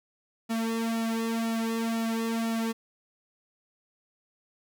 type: tone with flanger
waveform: sawtooth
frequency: 227.1 Hz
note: A#3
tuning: 45 cents flat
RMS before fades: -29 dBFS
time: 0.49-2.73 s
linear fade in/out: 20 ms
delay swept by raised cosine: 1.9 to 3.1 ms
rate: 2 Hz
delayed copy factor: -0.95
effects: none